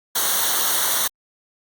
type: noise with comb filter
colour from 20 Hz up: white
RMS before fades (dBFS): -20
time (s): 0.15-1.08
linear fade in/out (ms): 10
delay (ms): 0.4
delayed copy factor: -0.8
effects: Opus 48 kbps